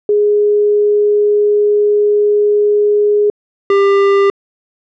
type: tone pair in turn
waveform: sine / square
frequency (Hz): 415.3 / 397.5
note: G#4 / G4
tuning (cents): 0 / +24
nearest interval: minor second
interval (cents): 76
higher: first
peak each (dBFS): -8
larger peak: neither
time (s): 0.09-3.3 / 3.7-4.3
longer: first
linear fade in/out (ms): 2
effects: low-pass 2000 Hz 12 dB/octave